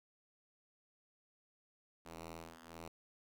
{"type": "ring-modulated tone", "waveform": "5% pulse", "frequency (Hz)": 82.41, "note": "E2", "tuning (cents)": 0, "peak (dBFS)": -35, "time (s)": [2.05, 2.88], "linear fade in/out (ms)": 5, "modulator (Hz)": 248, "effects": []}